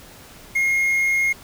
triangle tone with quantisation, 2145 Hz, C7, 42 cents sharp, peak -15 dBFS, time 0.55-1.33 s, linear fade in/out 10 ms, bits 7, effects pink hiss -44 dBFS RMS until 1.43 s

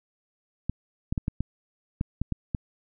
clicks, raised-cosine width 5 ms, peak -14 dBFS, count 9, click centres 0.696 / 1.125 / 1.178 / 1.281 / 1.406 / 2.011 / 2.216 / 2.323 / 2.548 s, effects none

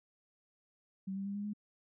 sine tone with pitch steps, 192.1 / 196.02 / 200 / 204.1 / 208.3 Hz, G3 / G3 / G3 / G#3 / G#3, -35 / 0 / +35 / -30 / +5 cents, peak -36 dBFS, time 1.07-1.535 s, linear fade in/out 10 ms, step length 93 ms, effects none

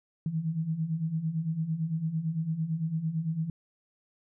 sine beating tone pair, 154.9 / 163.8 Hz, D#3 / E3, -7 / -11 cents, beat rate 8.9 Hz, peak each -34 / -29 dBFS, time 0.26-3.5 s, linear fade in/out 2 ms, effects none

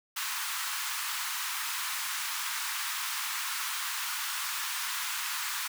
pink high-pass noise, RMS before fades -34 dBFS, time 0.16-5.68 s, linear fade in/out 10 ms, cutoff 970 Hz, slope 48 dB/octave, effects none

